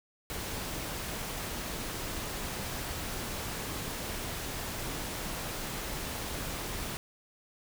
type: noise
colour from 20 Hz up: pink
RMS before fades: -37 dBFS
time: 0.3-6.97 s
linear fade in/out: 0 ms
effects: none